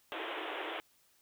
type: band-pass noise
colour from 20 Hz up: pink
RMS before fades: -40 dBFS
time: 0.12-0.8 s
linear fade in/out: 0 ms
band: 310 to 3500 Hz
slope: 96 dB/octave
effects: white hiss -69 dBFS RMS until 1.21 s